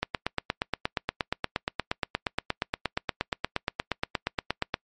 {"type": "click train", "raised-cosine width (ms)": 0.3, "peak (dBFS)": -9, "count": 41, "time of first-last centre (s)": [0.03, 4.741], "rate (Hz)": 8.49, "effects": ["noise-tail reverb RT60 0.1 s tail -26 dB re dry", "MP3 48 kbps"]}